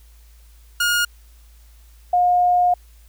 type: tone pair in turn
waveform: sawtooth / sine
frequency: 1429 / 714.9 Hz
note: F6 / F5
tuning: +39 / +40 cents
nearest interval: octave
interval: 1199 cents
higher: first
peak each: -13 dBFS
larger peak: neither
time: 0.8-1.05 / 2.13-2.74 s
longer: second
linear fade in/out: 5 ms
effects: added 56 Hz sine -45 dBFS peak until 3.08 s + white hiss -57 dBFS RMS until 3.08 s